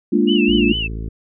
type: chord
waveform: sine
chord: Bb dominant seventh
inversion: third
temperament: equal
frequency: 207.7 / 233.1 / 293.7 / 349.2 Hz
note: Ab3 / Bb3 / D4 / F4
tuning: 0 / 0 / 0 / 0 cents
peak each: -18 dBFS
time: 0.12-0.73 s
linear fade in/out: 10 ms
type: tone with vibrato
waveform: sine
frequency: 2808 Hz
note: F7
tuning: 9 cents sharp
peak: -20 dBFS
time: 0.27-0.88 s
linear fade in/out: 20 ms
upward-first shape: sine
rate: 4.5 Hz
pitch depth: 130 cents each way
type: harmonic tone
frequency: 55 Hz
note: A1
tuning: in tune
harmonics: 1 / 2 / 3 / 4 / 5 / 6 / 7 / 8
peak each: -25 / -31 / -35 / -37 / -39 / -41 / -42 / -43 dBFS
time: 0.48-1.09 s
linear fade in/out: 5 ms
effects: none